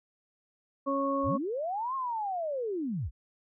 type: harmonic tone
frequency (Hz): 275.6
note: C#4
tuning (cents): -10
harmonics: 1 / 2 / 4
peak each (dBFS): -31 / -31 / -31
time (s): 0.86-1.38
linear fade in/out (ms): 20
type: linear two-way sweep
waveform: sine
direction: up then down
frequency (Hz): 38.89 to 1087 to 41.67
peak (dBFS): -30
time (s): 1.23-3.11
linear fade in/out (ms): 50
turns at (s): 1.95
effects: none